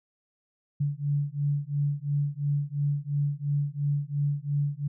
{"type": "beating tone pair", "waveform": "sine", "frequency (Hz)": [142.6, 145.5], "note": ["C#3", "D3"], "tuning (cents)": [49, -16], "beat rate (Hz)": 2.9, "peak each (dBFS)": -28, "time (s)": [0.8, 4.88], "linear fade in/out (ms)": 10, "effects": []}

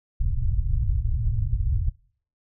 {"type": "low-pass noise", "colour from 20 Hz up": "pink", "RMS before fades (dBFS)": -23, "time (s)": [0.2, 1.9], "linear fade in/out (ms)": 10, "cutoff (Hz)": 120, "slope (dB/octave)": 48, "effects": ["noise-tail reverb RT60 0.5 s tail -22 dB re dry"]}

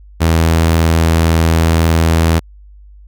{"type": "tone", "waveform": "sawtooth", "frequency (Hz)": 81.9, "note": "E2", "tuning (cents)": -11, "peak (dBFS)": -5, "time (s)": [0.2, 2.4], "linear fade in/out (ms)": 20, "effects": ["added 50 Hz sine -36 dBFS peak until 3.07 s"]}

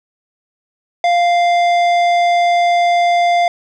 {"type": "tone with tanh clipping", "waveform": "triangle", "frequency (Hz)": 697, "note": "F5", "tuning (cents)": -4, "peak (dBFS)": -12, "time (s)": [1.04, 3.48], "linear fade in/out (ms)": 2, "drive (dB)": 17, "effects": []}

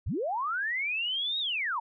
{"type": "linear two-way sweep", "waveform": "sine", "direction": "up then down", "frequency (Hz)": [44, 3823, 846], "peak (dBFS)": -28, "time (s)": [0.06, 1.8], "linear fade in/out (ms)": 10, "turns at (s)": 1.39, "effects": []}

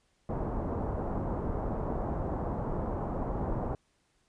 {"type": "low-pass noise", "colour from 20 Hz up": "pink", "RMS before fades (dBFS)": -33, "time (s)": [0.29, 3.75], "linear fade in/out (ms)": 2, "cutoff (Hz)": 970, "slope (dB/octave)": 24, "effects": ["pink hiss -72 dBFS RMS until 4.28 s", "resampled to 22050 Hz"]}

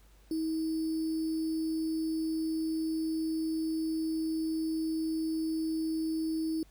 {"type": "tone with sample-and-hold", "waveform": "sine", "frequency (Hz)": 319.4, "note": "D#4", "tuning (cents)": 45, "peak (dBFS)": -29, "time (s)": [0.31, 6.63], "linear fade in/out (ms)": 2, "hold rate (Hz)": 4900, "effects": ["added 50 Hz sine -57 dBFS peak until 6.7 s", "pink hiss -65 dBFS RMS until 6.7 s"]}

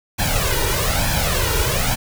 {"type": "noise with flanger", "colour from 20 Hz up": "pink", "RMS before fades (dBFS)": -19, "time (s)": [0.18, 1.96], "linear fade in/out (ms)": 20, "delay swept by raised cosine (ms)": [1.2, 2.13], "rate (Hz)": 1.1, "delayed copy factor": 0.75, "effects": []}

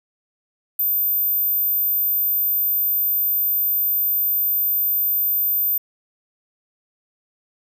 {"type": "tone", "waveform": "sine", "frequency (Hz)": 13750, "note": "A9", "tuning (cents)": -41, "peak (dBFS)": -17, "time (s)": [0.79, 5.78], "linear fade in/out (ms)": 5, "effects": []}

